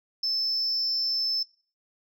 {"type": "tone with amplitude modulation", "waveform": "sine", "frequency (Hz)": 5274, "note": "E8", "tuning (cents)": 0, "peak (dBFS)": -21, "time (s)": [0.23, 1.43], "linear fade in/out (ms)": 5, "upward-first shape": "sine", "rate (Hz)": 253, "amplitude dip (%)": 55, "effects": ["noise-tail reverb RT60 0.4 s tail -20 dB re dry", "tanh soft clip ceiling -20 dBFS"]}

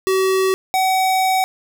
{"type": "tone pair in turn", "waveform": "square", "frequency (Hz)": [380, 755.4], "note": ["F#4", "F#5"], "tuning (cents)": [46, 36], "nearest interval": "octave", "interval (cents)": 1190, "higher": "second", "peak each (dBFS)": -15, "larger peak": "neither", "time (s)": [[0.07, 0.54], [0.74, 1.44]], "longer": "second", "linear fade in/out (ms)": 0, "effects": []}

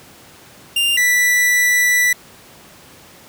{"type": "tone pair in turn", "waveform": "45% pulse", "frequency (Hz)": [2796, 1969.1], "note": ["F7", "B6"], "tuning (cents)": [1, -6], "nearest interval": "tritone", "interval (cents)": 607, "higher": "first", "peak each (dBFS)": [-14, -12], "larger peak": "second", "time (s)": [[0.76, 0.97], [0.97, 2.13]], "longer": "second", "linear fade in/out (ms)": 5, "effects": ["pink hiss -43 dBFS RMS until 3.28 s", "high-pass 100 Hz 12 dB/octave"]}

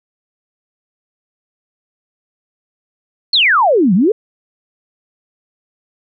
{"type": "exponential two-way sweep", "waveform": "sine", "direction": "down then up", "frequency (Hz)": [4457, 169.3, 470.4], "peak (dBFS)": -8, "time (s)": [3.33, 4.12], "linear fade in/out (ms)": 5, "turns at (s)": 3.94, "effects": []}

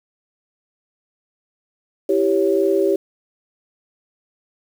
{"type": "chord", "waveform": "sine", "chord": "C# diminished", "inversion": "first", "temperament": "equal", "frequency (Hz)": [329.6, 392, 554.4], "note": ["E4", "G4", "C#5"], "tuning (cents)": [0, 0, 0], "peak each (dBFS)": [-21, -16, -21], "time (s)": [2.09, 2.96], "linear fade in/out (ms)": 5, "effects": ["7-bit"]}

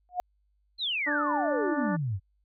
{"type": "tone with exponential growth", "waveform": "sine", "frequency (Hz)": 720, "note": "F#5", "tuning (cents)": -47, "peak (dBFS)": -22, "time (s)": [0.09, 0.2], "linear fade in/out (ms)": 0, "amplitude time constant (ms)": 23}
{"type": "exponential sweep", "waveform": "sine", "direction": "down", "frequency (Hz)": [4254, 87.31], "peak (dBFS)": -27, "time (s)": [0.78, 2.2], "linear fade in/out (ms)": 50}
{"type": "harmonic tone", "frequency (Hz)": 293.7, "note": "D4", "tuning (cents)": 0, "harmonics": [1, 2, 3, 4, 5, 6], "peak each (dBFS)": [-31, -34, -36, -37, -38, -39], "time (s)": [1.06, 1.97], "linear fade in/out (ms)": 20}
{"effects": ["added 50 Hz sine -67 dBFS peak until 2.44 s"]}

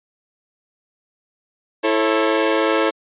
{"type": "chord", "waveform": "sawtooth", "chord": "A major", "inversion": "second", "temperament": "equal with one note detuned", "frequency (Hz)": [329.6, 440, 543.6], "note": ["E4", "A4", "C#5"], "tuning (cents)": [0, 0, -34], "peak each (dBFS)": -16, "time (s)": [1.83, 2.91], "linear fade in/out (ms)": 20, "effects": ["resampled to 8000 Hz"]}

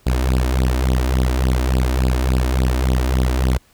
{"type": "tone with flanger", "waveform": "sawtooth", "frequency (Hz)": 63.5, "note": "B1", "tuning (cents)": 49, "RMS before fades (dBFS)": -17, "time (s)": [0.06, 3.58], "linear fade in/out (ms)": 10, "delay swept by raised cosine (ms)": [0.23, 3.33], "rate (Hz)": 3.5, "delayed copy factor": 0.95, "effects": ["pink hiss -55 dBFS RMS until 3.73 s"]}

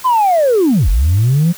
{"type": "linear two-way sweep", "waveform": "sine", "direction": "down then up", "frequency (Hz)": [1047, 41.2, 177.9], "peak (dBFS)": -7, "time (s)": [0.04, 1.53], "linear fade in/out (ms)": 20, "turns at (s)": 0.89, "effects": ["tanh soft clip ceiling -6 dBFS", "white hiss -34 dBFS RMS until 1.57 s"]}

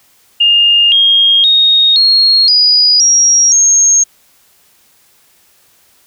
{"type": "tone with pitch steps", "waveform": "sine", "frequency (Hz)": [2825, 3245, 3728, 4282, 4919, 5650, 6490], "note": ["F7", "G#7", "A#7", "C8", "D#8", "F8", "G#8"], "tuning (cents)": [19, -41, -1, 39, -21, 19, -41], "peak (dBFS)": -5, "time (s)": [0.4, 4.04], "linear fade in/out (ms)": 10, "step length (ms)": 520, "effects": ["white hiss -50 dBFS RMS until 6.06 s"]}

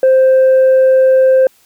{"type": "tone with tanh clipping", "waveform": "sine", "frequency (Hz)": 523.3, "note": "C5", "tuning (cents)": 0, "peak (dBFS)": -6, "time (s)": [0.03, 1.47], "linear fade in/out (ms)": 2, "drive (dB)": 1, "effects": ["white hiss -51 dBFS RMS until 1.65 s"]}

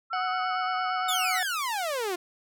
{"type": "tone with vibrato", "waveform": "sine", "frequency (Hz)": 1308, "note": "E6", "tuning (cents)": -14, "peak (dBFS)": -30, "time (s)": [0.1, 1.4], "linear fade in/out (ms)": 20, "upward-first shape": "sine", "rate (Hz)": 8.7, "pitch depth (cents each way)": 64}
{"type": "harmonic tone", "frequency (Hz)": 740, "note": "F#5", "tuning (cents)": 0, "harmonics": [1, 2, 3, 4, 6, 7], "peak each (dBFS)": [-29, -35, -39, -41, -45, -46], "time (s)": [0.13, 1.43], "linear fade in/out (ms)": 2}
{"type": "exponential sweep", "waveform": "sawtooth", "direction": "down", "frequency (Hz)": [3729, 342.4], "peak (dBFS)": -24, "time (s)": [1.08, 2.16], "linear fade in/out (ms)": 10}
{"effects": []}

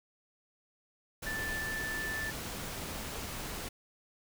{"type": "tone in noise", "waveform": "sine", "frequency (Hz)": 1760, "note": "A6", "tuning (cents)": 0, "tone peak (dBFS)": -35, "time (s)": [1.26, 2.31], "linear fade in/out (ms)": 10, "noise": "pink", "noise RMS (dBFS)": -40, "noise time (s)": [1.22, 3.69], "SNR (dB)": 2, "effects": []}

